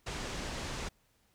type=low-pass noise; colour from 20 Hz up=pink; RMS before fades=-39 dBFS; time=0.06-0.89 s; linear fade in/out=10 ms; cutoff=7700 Hz; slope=24 dB/octave; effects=pink hiss -71 dBFS RMS until 1.34 s